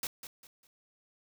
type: noise with echo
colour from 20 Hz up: white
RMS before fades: -35 dBFS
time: 0.03-0.07 s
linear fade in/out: 2 ms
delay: 200 ms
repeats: 3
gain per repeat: -10 dB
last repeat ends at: 0.67 s
effects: none